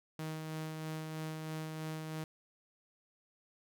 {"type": "tone with tremolo", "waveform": "sawtooth", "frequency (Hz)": 157.4, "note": "D#3", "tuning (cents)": 20, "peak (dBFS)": -34, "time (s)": [0.19, 2.24], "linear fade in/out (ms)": 2, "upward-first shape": "sine", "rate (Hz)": 3.1, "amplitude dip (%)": 30, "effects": []}